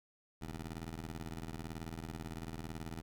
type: ring-modulated tone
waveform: 15% pulse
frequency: 81.1 Hz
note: E2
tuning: 28 cents flat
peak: -33 dBFS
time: 0.41-3.02 s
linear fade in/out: 5 ms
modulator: 31.5 Hz
effects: none